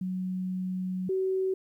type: tone pair in turn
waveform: sine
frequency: 185 / 378.4 Hz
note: F#3 / F#4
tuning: 0 / +39 cents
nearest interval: octave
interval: 1239 cents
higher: second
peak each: -29 / -25 dBFS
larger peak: second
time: 0.01-1.09 / 1.09-1.54 s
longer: first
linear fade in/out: 5 ms
effects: 11-bit